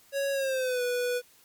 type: tone with pitch glide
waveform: square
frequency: 554.4 to 491.1 Hz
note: C#5 to B4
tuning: 0 to -10 cents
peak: -27 dBFS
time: 0.12-1.22 s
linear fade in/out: 50 ms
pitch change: -210 cents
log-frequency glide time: 0.32-0.82 s
effects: white hiss -59 dBFS RMS until 1.44 s + MP3 96 kbps